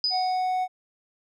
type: tone with exponential decay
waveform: sine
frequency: 4978 Hz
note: D#8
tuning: in tune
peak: -20 dBFS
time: 0.04-0.64 s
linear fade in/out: 1 ms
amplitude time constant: 130 ms
type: tone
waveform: triangle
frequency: 740 Hz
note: F#5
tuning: in tune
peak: -21 dBFS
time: 0.1-0.68 s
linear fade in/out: 50 ms
effects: none